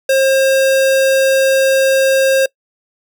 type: tone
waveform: square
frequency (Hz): 535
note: C5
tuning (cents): +38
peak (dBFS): -10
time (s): 0.09-2.46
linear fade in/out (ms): 5
effects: noise-tail reverb RT60 0.1 s tail -24 dB re dry